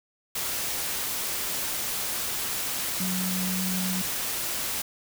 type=tone in noise; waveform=sine; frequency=185 Hz; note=F#3; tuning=in tune; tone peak=-28 dBFS; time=3-4.02 s; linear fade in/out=5 ms; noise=white; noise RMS=-30 dBFS; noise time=0.35-4.82 s; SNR=-1 dB; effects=none